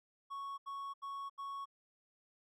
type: tone bursts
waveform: triangle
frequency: 1108.7 Hz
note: C#6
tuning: in tune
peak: -39 dBFS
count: 4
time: 0.3-1.657 s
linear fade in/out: 20 ms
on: 280 ms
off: 79 ms
effects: none